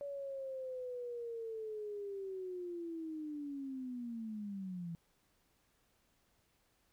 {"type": "linear sweep", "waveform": "sine", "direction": "down", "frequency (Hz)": [571, 164.81], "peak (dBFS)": -40, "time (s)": [0.01, 4.95], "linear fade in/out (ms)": 0, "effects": ["pink hiss -75 dBFS RMS until 6.92 s"]}